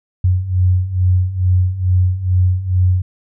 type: beating tone pair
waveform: sine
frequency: 90 / 92.3 Hz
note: F#2 / F#2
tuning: -47 / -4 cents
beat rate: 2.3 Hz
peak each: -17 / -13 dBFS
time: 0.24-3.02 s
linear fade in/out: 5 ms
effects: none